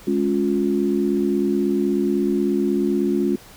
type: chord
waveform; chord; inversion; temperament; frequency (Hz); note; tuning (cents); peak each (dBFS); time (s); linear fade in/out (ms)
sine; Db major; second; equal with one note detuned; 207.7 / 277.2 / 353.5; Ab3 / Db4 / F4; 0 / 0 / +21; -22 / -22 / -21; 0.07-3.36; 5
effects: pink hiss -45 dBFS RMS until 3.56 s